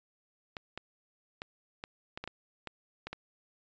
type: clicks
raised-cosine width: 0.3 ms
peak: -23 dBFS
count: 10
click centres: 0.568 / 0.776 / 1.419 / 1.839 / 2.175 / 2.24 / 2.276 / 2.673 / 3.07 / 3.13 s
effects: resampled to 16000 Hz